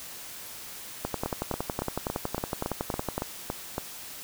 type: two click trains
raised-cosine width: 1 ms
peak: -15 / -14 dBFS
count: 10 / 24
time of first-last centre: 1.26-3.781 / 1.05-3.18 s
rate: 3.57 / 10.8 Hz
effects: white hiss -42 dBFS RMS until 4.23 s